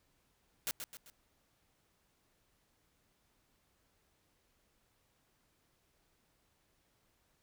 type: noise with echo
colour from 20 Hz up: white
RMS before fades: -36 dBFS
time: 0.67-0.71 s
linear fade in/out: 0 ms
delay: 130 ms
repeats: 3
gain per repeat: -7 dB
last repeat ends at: 1.1 s
effects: pink hiss -75 dBFS RMS until 7.42 s